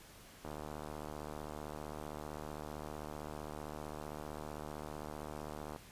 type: click train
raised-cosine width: 1 ms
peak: -30 dBFS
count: 402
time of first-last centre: 0.45-5.761 s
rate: 75.5 Hz
effects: pink hiss -57 dBFS RMS until 5.91 s + resampled to 32000 Hz